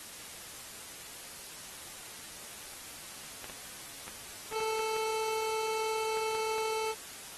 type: clicks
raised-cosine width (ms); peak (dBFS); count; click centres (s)
0.3; -26; 10; 3.443 / 3.498 / 4.08 / 4.526 / 4.604 / 4.793 / 4.965 / 6.172 / 6.35 / 6.582
type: tone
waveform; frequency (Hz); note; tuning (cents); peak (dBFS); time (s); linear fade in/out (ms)
25% pulse; 440; A4; 0; -28; 4.51-6.95; 50
effects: white hiss -46 dBFS RMS until 7.37 s + AAC 32 kbps